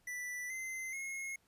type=tone with pitch steps; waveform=square; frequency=1975.5 / 2067 / 2162 Hz; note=B6 / C7 / C#7; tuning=0 / -22 / -44 cents; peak=-40 dBFS; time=0.07-1.36 s; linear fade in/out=5 ms; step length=430 ms; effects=pink hiss -73 dBFS RMS until 1.47 s + resampled to 32000 Hz